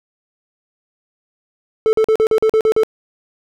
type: tone bursts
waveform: triangle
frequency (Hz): 439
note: A4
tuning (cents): -4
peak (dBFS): -8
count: 9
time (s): 1.86-2.834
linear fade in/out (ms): 0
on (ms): 70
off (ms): 43
effects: none